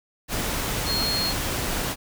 sine tone in noise, 4268 Hz, C8, 34 cents sharp, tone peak -24 dBFS, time 0.85-1.34 s, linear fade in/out 50 ms, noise pink, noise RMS -27 dBFS, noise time 0.28-1.96 s, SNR 0 dB, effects none

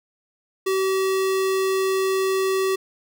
square tone, 382.2 Hz, G4, 44 cents flat, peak -20 dBFS, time 0.66-2.76 s, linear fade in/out 10 ms, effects none

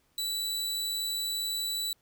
sawtooth tone, 3951 Hz, B7, in tune, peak -27 dBFS, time 0.18-1.93 s, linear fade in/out 2 ms, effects pink hiss -70 dBFS RMS until 2.01 s

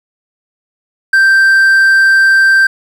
triangle tone, 1568 Hz, G6, in tune, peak -3 dBFS, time 1.13-2.67 s, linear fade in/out 5 ms, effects 7-bit

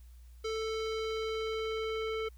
square tone with low-pass filter sweep, 441.8 Hz, A4, 7 cents sharp, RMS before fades -35 dBFS, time 0.44-2.29 s, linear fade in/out 10 ms, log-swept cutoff 5000 to 2800 Hz, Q 1.6, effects added 60 Hz sine -50 dBFS peak until 2.37 s + white hiss -69 dBFS RMS until 2.37 s

